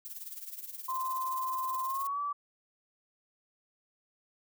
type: noise with tremolo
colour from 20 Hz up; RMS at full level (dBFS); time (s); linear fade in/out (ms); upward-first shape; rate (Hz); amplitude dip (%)
violet; -40; 0.05-2.07; 0; triangle; 19; 80
type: tone with pitch glide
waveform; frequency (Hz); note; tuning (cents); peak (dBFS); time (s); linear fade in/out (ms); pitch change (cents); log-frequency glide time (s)
sine; 1040 to 1154; C6 to D6; -11 to -31; -31; 0.88-2.33; 10; +180; 1.84-2.2
effects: none